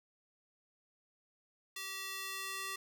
square tone with high-pass filter sweep, 385.7 Hz, G4, 28 cents flat, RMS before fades -42 dBFS, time 1.76-2.76 s, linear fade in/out 5 ms, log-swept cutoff 2300 to 1400 Hz, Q 0.83, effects none

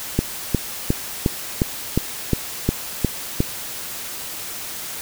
click train, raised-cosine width 3 ms, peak -3 dBFS, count 10, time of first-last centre 0.19-3.404 s, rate 2.8 Hz, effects white hiss -31 dBFS RMS until 5.01 s

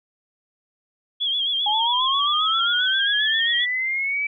sine tone with vibrato, 3296 Hz, G#7, 14 cents flat, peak -20 dBFS, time 1.2-3.66 s, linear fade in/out 20 ms, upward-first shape sine, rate 7.5 Hz, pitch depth 72 cents each way
sine linear sweep, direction up, 822 to 2316 Hz, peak -21 dBFS, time 1.66-4.27 s, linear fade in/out 5 ms
effects none

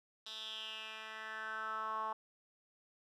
10% pulse tone with band-pass filter sweep, 218.9 Hz, A3, 9 cents flat, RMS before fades -43 dBFS, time 0.26-2.13 s, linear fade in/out 5 ms, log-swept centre 4000 to 980 Hz, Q 5.1, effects none

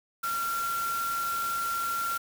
sine tone in noise, 1372 Hz, F6, 31 cents flat, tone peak -28 dBFS, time 0.23-2.18 s, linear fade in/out 10 ms, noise white, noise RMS -38 dBFS, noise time 0.23-2.18 s, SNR +7 dB, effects none

